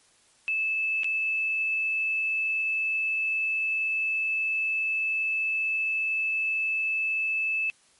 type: tone with dropouts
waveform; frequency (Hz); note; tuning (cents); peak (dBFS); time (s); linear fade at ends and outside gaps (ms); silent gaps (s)
sine; 2620; E7; -11; -24; 0.48-7.7; 0; 1.034-1.044
effects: white hiss -61 dBFS RMS until 7.99 s + MP3 48 kbps